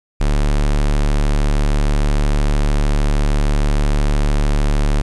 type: tone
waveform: square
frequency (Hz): 36.57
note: D1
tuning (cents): -7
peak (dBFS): -13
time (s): 0.2-5.02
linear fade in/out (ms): 10
effects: resampled to 24000 Hz + 8-bit